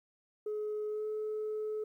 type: tone with pitch glide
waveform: sine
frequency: 423.9 to 429.3 Hz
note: G#4 to A4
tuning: +35 to -43 cents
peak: -32 dBFS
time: 0.46-1.84 s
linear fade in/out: 5 ms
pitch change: +22 cents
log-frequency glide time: 0.89-1.06 s
effects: tanh soft clip ceiling -31 dBFS + 12-bit